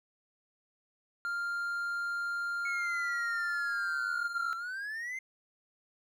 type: tone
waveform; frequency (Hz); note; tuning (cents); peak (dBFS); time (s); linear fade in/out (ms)
triangle; 1396.9; F6; 0; -30; 1.25-4.53; 0
type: exponential two-way sweep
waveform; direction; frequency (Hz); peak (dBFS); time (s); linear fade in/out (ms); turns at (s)
triangle; down then up; 2217 to 1318.5 to 2108; -34; 2.65-5.19; 5; 4.52
effects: none